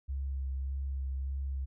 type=tone with vibrato; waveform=sine; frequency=67.4 Hz; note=C#2; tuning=48 cents flat; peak=-32 dBFS; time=0.08-1.66 s; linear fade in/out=20 ms; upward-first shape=sine; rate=1.7 Hz; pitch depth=21 cents each way; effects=none